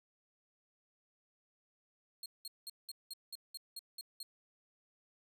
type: tone bursts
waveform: sawtooth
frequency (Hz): 4253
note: C8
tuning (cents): +27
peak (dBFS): -40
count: 10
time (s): 2.23-4.23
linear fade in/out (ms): 2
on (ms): 29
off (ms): 190
effects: none